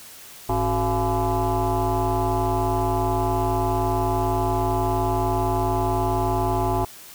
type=tone with frequency modulation; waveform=sine; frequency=370 Hz; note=F#4; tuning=in tune; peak=-18 dBFS; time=0.49-6.85 s; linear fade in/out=5 ms; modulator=160 Hz; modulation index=3.9; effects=tanh soft clip ceiling -15 dBFS + white hiss -43 dBFS RMS until 7.14 s